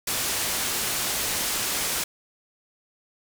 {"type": "low-pass noise", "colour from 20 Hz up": "white", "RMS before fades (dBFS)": -27, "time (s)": [0.07, 2.04], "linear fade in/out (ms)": 5, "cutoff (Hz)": 12000, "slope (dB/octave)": 12, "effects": []}